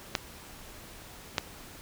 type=clicks; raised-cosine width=0.2 ms; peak=-8 dBFS; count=2; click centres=0.152 / 1.382 s; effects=pink hiss -48 dBFS RMS until 1.81 s